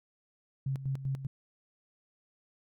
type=tone with tremolo; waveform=sine; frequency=135.1 Hz; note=C#3; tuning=44 cents flat; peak=-29 dBFS; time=0.66-1.27 s; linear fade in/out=5 ms; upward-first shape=square; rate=5.1 Hz; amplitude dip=70%; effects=none